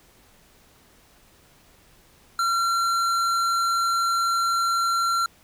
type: tone with hard clipping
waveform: sine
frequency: 1366 Hz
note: F6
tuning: 39 cents flat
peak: -22 dBFS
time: 2.39-5.26 s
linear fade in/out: 2 ms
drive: 13 dB
effects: pink hiss -56 dBFS RMS until 5.43 s